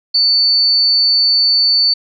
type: tone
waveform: sine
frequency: 4500 Hz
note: C#8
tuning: 25 cents sharp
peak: -9 dBFS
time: 0.14-1.94 s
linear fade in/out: 10 ms
effects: none